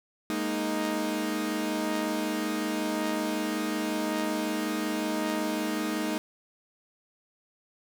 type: chord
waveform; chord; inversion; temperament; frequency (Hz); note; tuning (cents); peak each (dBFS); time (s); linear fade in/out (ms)
sawtooth; Ab suspended second; none; equal; 207.7 / 233.1 / 311.1; Ab3 / Bb3 / Eb4; 0 / 0 / 0; -30 / -30 / -26; 0.3-6.18; 0
effects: none